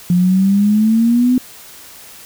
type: exponential sweep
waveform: sine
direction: up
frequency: 174.61 to 255.3 Hz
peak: -9 dBFS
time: 0.1-1.38 s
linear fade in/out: 2 ms
effects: white hiss -38 dBFS RMS until 2.25 s